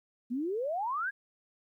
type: exponential sweep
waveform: sine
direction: up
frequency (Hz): 230 to 1686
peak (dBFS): -30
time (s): 0.3-1.11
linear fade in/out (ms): 20
effects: 12-bit